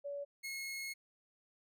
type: tone pair in turn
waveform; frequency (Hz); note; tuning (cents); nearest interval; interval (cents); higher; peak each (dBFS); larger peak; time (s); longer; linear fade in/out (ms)
sine / sawtooth; 569 / 2169; C#5 / C#7; +45 / -38; octave + major seventh; 2317; second; -39 / -37; second; 0.04-0.25 / 0.43-0.94; second; 20
effects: none